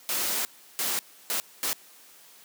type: noise bursts at uneven times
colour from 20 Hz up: white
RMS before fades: -28 dBFS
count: 4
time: 0.09-0.45 / 0.79-0.99 / 1.3-1.4 / 1.63-1.73 s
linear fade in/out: 0 ms
effects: white hiss -53 dBFS RMS until 2.44 s + high-pass 200 Hz 12 dB/octave